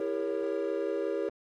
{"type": "chord", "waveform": "triangle", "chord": "E diminished seventh", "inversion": "none", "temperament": "equal with one note detuned", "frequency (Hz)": [329.6, 400.7, 466.2, 554.4], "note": ["E4", "G4", "Bb4", "Db5"], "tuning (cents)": [0, 38, 0, 0], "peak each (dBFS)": [-34, -31, -33, -33], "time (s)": [0, 1.29], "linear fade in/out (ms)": 2, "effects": ["Opus 24 kbps"]}